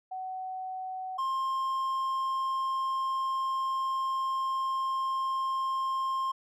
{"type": "tone pair in turn", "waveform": ["sine", "triangle"], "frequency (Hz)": [750, 1060.7], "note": ["F#5", "C6"], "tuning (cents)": [23, 23], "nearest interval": "tritone", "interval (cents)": 600, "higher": "second", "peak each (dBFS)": [-34, -26], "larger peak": "second", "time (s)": [[0.11, 1.18], [1.18, 6.32]], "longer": "second", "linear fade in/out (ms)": 10, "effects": []}